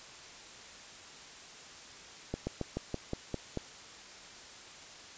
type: slowing click train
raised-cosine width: 2 ms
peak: -20 dBFS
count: 8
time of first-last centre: 2.34-3.573 s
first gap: 130 ms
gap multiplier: 1.1
effects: white hiss -50 dBFS RMS until 5.17 s + resampled to 16000 Hz